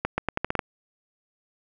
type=accelerating click train; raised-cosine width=0.5 ms; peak=-9 dBFS; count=8; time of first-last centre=0.05-0.592 s; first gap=130 ms; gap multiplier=0.82; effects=none